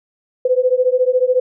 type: beating tone pair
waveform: sine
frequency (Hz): 499.4 / 513.4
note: B4 / C5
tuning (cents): +19 / -33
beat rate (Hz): 14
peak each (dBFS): -15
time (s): 0.45-1.4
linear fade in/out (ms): 5
effects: none